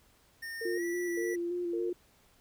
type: tone with pitch glide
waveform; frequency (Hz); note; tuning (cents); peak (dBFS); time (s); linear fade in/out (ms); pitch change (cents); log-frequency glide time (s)
square; 1826 to 1957.1; A#6 to B6; -36 to -16; -39; 0.42-1.36; 10; +120; 0.73-0.84
type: tone bursts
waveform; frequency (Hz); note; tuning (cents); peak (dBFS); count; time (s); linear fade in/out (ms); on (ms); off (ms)
sine; 456.6; A#4; -36; -35; 3; 0.61-1.9; 5; 170; 390
type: tone with vibrato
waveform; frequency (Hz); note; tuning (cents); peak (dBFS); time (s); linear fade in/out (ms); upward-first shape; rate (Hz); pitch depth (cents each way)
sine; 349.2; F4; 0; -31; 0.65-1.93; 5; square; 3.5; 23
effects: pink hiss -65 dBFS RMS until 2.4 s